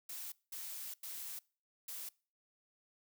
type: noise bursts at uneven times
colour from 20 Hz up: blue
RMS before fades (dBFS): -45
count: 4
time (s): 0.09-0.32 / 0.52-0.94 / 1.03-1.39 / 1.88-2.09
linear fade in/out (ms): 5
effects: noise-tail reverb RT60 0.4 s tail -24 dB re dry